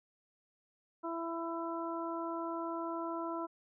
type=harmonic tone; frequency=333.1 Hz; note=E4; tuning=18 cents sharp; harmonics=1 / 2 / 3 / 4; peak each=-39 / -42 / -41 / -44 dBFS; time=1.03-3.47 s; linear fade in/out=20 ms; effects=none